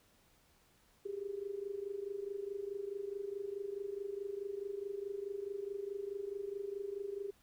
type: tone with amplitude modulation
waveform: sine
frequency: 399.9 Hz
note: G4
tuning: 35 cents sharp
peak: -35 dBFS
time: 1.05-7.31 s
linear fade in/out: 10 ms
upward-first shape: sine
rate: 24.7 Hz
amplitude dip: 80%
effects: pink hiss -69 dBFS RMS until 7.42 s